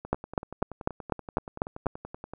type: two click trains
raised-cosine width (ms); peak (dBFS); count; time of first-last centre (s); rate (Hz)
1; -10 / -24; 8 / 25; 0.13-1.867 / 0.05-2.336; 4.03 / 10.5
effects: none